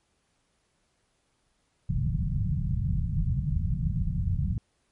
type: low-pass noise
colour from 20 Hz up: white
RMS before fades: -27 dBFS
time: 1.89-4.58 s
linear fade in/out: 2 ms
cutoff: 170 Hz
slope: 48 dB/octave
effects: pink hiss -72 dBFS RMS until 4.91 s + MP3 48 kbps